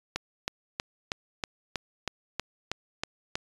click train, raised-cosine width 0.2 ms, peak -12 dBFS, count 11, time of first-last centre 0.16-3.355 s, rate 3.13 Hz, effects resampled to 24000 Hz

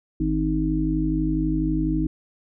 harmonic tone, 52.1 Hz, G#1, 6 cents sharp, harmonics 1 / 3 / 5 / 6, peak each -26 / -27 / -28 / -23 dBFS, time 0.2-2.07 s, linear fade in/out 5 ms, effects none

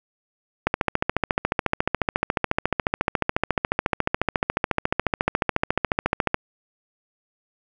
click train, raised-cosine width 0.5 ms, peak -4 dBFS, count 81, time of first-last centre 0.67-6.344 s, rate 14.1 Hz, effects none

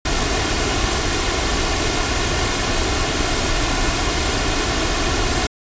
pink noise with comb filter, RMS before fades -19 dBFS, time 0.05-5.47 s, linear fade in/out 5 ms, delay 2.8 ms, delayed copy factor +0.5, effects resampled to 16000 Hz

